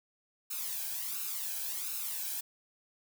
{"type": "noise with flanger", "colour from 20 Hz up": "blue", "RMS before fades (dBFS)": -37, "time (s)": [0.5, 2.41], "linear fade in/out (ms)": 10, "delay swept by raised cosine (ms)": [0.75, 1.27], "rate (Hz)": 1.4, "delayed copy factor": 0.7, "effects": []}